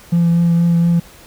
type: tone with vibrato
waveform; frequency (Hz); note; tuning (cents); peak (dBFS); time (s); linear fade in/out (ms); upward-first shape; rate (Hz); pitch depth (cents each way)
triangle; 170; F3; -46; -7; 0.12-1; 10; triangle; 4.2; 15
effects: tanh soft clip ceiling -6 dBFS + pink hiss -42 dBFS RMS until 1.26 s